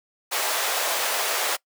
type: high-pass noise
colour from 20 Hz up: pink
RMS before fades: -25 dBFS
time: 0.31-1.57 s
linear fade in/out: 20 ms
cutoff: 520 Hz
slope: 24 dB/octave
effects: noise-tail reverb RT60 0.1 s tail -23 dB re dry

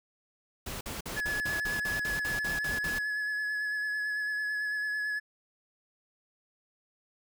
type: noise bursts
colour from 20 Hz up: pink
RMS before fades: -38 dBFS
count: 12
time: 0.66-2.988 s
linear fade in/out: 5 ms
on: 150 ms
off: 48 ms
type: tone with vibrato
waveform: triangle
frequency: 1700 Hz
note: G#6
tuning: 40 cents sharp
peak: -28 dBFS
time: 1.16-5.2 s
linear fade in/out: 20 ms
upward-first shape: sine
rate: 9 Hz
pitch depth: 19 cents each way
effects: none

